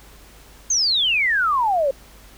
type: exponential sweep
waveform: sine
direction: down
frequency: 6550 to 524 Hz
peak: -16 dBFS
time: 0.7-1.91 s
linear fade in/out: 5 ms
effects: added 50 Hz sine -47 dBFS peak until 2.37 s + pink hiss -48 dBFS RMS until 2.37 s